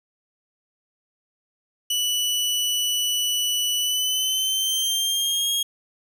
sawtooth tone with pitch glide, 2960 to 3265 Hz, F#7 to G#7, 0 to -30 cents, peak -18 dBFS, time 1.9-5.63 s, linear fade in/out 5 ms, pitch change +170 cents, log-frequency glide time 3.77-5.5 s, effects none

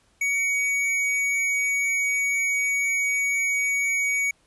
triangle tone with tanh clipping, 2249 Hz, C#7, 24 cents sharp, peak -23 dBFS, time 0.21-4.31 s, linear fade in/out 5 ms, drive 18 dB, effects pink hiss -63 dBFS RMS until 4.46 s + resampled to 24000 Hz

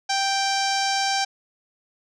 sawtooth tone with low-pass filter, 784 Hz, G5, in tune, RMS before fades -23 dBFS, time 0.09-1.25 s, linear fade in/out 10 ms, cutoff 5700 Hz, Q 3.7, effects none

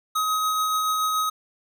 square tone with tremolo, 1265 Hz, D#6, 28 cents sharp, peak -21 dBFS, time 0.15-1.3 s, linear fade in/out 10 ms, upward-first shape triangle, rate 7 Hz, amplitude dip 25%, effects none

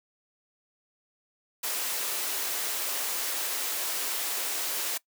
white high-pass noise, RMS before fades -31 dBFS, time 1.63-4.98 s, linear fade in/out 10 ms, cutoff 320 Hz, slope 24 dB/octave, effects noise-tail reverb RT60 0.1 s tail -21 dB re dry

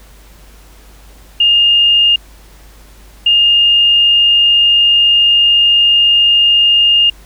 sine tone pair in turn, 2827 / 2827 Hz, F7 / F7, +20 / +20 cents, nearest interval unison, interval 0 cents, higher neither, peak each -6 dBFS, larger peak neither, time 1.4-2.16 / 3.26-7.1 s, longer second, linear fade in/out 5 ms, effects added 50 Hz sine -38 dBFS peak until 7.25 s + pink hiss -44 dBFS RMS until 7.25 s

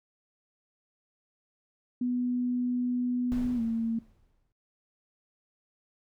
sine tone with pitch glide, 246.9 to 227.7 Hz, B3 to A#3, 0 to -40 cents, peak -26 dBFS, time 2.01-3.99 s, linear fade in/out 5 ms, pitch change -140 cents, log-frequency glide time 3.55-3.61 s
brown noise with exponential decay, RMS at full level -36 dBFS, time 3.32-4.52 s, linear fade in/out 0 ms, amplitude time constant 260 ms
effects noise-tail reverb RT60 0.4 s tail -25 dB re dry

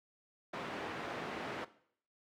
pink band-pass noise, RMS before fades -42 dBFS, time 0.53-1.65 s, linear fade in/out 10 ms, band 240 to 2200 Hz, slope 12 dB/octave, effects noise-tail reverb RT60 0.6 s tail -17 dB re dry

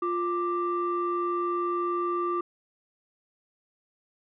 sine tone pair together, 350.3 / 1178.3 Hz, F4 / D6, +5 / +5 cents, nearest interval octave + major sixth, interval 2100 cents, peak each -27 dBFS, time 0.02-2.41 s, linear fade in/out 5 ms, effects tanh soft clip ceiling -20 dBFS

